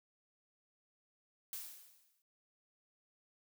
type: noise with exponential decay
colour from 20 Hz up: blue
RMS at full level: -42 dBFS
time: 1.53-2.22 s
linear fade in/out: 1 ms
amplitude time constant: 150 ms
effects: none